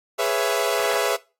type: chord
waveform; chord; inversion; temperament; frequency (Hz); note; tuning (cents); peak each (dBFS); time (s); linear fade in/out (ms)
sawtooth; C# minor seventh; second; equal with one note detuned; 415.3 / 493.9 / 554.4 / 667.3; G#4 / B4 / C#5 / E5; 0 / 0 / 0 / +21; -22 / -22 / -23 / -21; 0.18-1.17; 20
effects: noise-tail reverb RT60 0.3 s tail -21 dB re dry + AAC 48 kbps